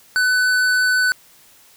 triangle tone with hard clipping, 1501 Hz, F#6, 24 cents sharp, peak -16 dBFS, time 0.16-1.12 s, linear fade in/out 0 ms, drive 16 dB, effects white hiss -50 dBFS RMS until 1.76 s

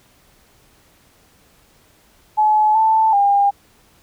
sine tone with pitch steps, 855 / 882 / 804 Hz, A5 / A5 / G5, -50 / +4 / +44 cents, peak -11 dBFS, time 2.37-3.51 s, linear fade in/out 20 ms, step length 380 ms, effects pink hiss -54 dBFS RMS until 4.02 s

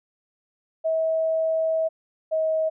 sine tone pair in turn, 644 / 635.5 Hz, E5 / D#5, -41 / +36 cents, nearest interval unison, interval 23 cents, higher first, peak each -20 dBFS, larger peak neither, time 0.84-1.89 / 2.31-2.7 s, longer first, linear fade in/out 20 ms, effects none

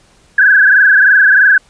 sine tone with frequency modulation, 1600 Hz, G6, 35 cents sharp, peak -4 dBFS, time 0.38-1.58 s, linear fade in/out 5 ms, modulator 23.1 Hz, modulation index 4.1, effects pink hiss -49 dBFS RMS until 1.69 s + resampled to 22050 Hz

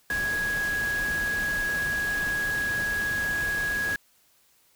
sine tone in noise, 1661.2 Hz, G#6, in tune, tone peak -25 dBFS, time 0.1-3.96 s, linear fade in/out 2 ms, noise pink, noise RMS -36 dBFS, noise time 0.1-3.96 s, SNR +8 dB, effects white hiss -63 dBFS RMS until 4.75 s

